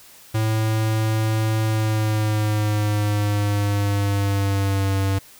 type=tone with pitch glide; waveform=square; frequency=109.8 to 97.26 Hz; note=A2 to G2; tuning=-3 to -13 cents; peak=-19 dBFS; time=0.34-5.19 s; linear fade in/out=10 ms; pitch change=-210 cents; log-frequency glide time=1.64-4.93 s; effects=white hiss -47 dBFS RMS until 5.39 s